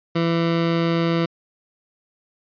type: tone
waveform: 20% pulse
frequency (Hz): 167.2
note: E3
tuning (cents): +25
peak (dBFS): -13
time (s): 0.15-1.26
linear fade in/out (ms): 10
effects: resampled to 11025 Hz